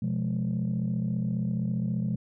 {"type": "chord", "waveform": "sine", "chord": "F diminished", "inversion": "second", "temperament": "just", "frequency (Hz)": [125.72, 174.61, 209.5], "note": ["Cb3", "F3", "Ab3"], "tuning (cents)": [31, 0, 15], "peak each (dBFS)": -29, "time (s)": [0.02, 2.16], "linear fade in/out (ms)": 5, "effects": ["tanh soft clip ceiling -21 dBFS"]}